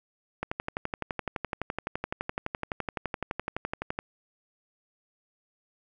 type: click train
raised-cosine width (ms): 0.5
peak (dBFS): -15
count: 43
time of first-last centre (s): 0.43-3.989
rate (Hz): 11.8
effects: none